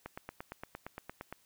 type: click train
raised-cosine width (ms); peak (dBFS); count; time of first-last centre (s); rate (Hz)
0.5; -26; 12; 0.06-1.326; 8.69
effects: white hiss -68 dBFS RMS until 1.45 s